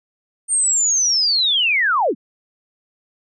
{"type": "linear sweep", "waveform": "sine", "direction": "down", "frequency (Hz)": [8870, 175.1], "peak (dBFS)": -14, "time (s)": [0.48, 2.15], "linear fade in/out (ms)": 50, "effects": []}